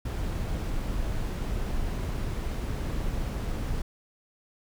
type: noise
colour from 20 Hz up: brown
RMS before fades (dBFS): -30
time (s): 0.05-3.82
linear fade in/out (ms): 5
effects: none